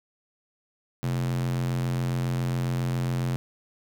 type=tone with high-pass filter; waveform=square; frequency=43.65 Hz; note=F1; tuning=in tune; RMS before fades=-27 dBFS; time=1.03-3.36 s; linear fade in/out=0 ms; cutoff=140 Hz; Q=2.9; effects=none